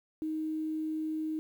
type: tone with quantisation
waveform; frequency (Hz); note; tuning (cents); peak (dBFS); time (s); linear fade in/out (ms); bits
sine; 313.3; D#4; +12; -31; 0.22-1.39; 0; 10
effects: none